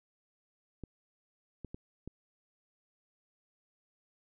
clicks, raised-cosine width 3 ms, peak -29 dBFS, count 4, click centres 0.837 / 1.647 / 1.745 / 2.076 s, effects none

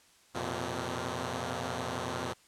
5% pulse chord, F suspended fourth, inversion none, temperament equal with one note detuned, 87.31 / 116.54 / 127.53 Hz, F2 / Bb2 / C3, 0 / 0 / -44 cents, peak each -27 / -27 / -26 dBFS, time 0.34-2.34 s, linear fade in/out 20 ms, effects white hiss -62 dBFS RMS until 2.47 s + low-pass 9000 Hz 12 dB/octave

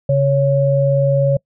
sine tone pair together, 138.59 / 555.4 Hz, C#3 / C#5, 0 / +3 cents, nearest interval 2 octaves, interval 2403 cents, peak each -14 dBFS, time 0.09-1.37 s, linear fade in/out 5 ms, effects noise-tail reverb RT60 0.1 s tail -26 dB re dry

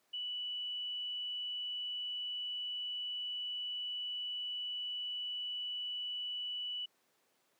sine tone, 2960 Hz, F#7, in tune, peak -37 dBFS, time 0.13-6.86 s, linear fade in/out 10 ms, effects pink hiss -74 dBFS RMS until 7.59 s + high-pass 300 Hz 12 dB/octave

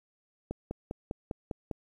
click train, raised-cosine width 2 ms, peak -21 dBFS, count 7, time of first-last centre 0.51-1.712 s, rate 4.99 Hz, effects 10-bit

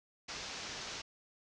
white low-pass noise, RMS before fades -44 dBFS, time 0.28-1.02 s, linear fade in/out 10 ms, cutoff 6400 Hz, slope 48 dB/octave, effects none

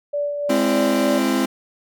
sine tone with tremolo, 580 Hz, D5, 22 cents flat, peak -19 dBFS, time 0.13-1.19 s, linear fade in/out 10 ms, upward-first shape sine, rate 3.3 Hz, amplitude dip 40%
40% pulse chord, Ab augmented, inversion none, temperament equal with one note detuned, 207.7 / 261.6 / 335.8 Hz, Ab3 / C4 / E4, 0 / 0 / +32 cents, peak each -23 / -19 / -22 dBFS, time 0.49-1.46 s, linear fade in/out 10 ms
effects none

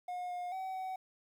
triangle tone with pitch steps, 719 / 714 / 758 / 753 Hz, F#5 / F5 / F#5 / F#5, -50 / +38 / +42 / +30 cents, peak -35 dBFS, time 0.08-0.96 s, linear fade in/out 5 ms, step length 220 ms, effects 11-bit

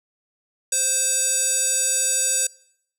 square tone with band-pass filter, 523 Hz, C5, 1 cent flat, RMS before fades -21 dBFS, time 0.72-2.47 s, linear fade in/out 5 ms, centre 8000 Hz, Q 5.5, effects noise-tail reverb RT60 0.7 s tail -24 dB re dry

